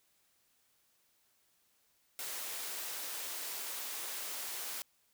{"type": "high-pass noise", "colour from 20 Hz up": "white", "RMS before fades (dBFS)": -41, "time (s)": [2.19, 4.82], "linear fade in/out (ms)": 0, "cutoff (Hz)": 370, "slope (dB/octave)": 12, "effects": ["white hiss -73 dBFS RMS until 5.13 s"]}